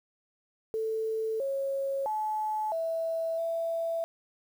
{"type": "tone with pitch steps", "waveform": "sine", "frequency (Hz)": [442.3, 547, 860, 656, 664], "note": ["A4", "C#5", "A5", "E5", "E5"], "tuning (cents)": [9, -23, -40, -9, 12], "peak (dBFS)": -28, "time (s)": [0.74, 4.04], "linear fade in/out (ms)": 0, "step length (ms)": 660, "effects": ["9-bit"]}